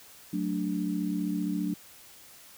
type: chord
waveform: sine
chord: D major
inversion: first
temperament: equal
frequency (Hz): 185 / 220 / 293.7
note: F#3 / A3 / D4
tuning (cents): 0 / 0 / 0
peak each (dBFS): -31 / -34 / -31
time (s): 0.33-1.74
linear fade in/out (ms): 5
effects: white hiss -52 dBFS RMS until 2.57 s